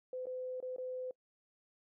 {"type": "tone with dropouts", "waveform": "sine", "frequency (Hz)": 509, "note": "C5", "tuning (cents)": -48, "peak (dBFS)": -38, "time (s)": [0.13, 1.11], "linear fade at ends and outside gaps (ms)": 2, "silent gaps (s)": [[0.257, 0.268], [0.603, 0.626], [0.763, 0.782]], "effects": ["noise-tail reverb RT60 0.1 s tail -24 dB re dry"]}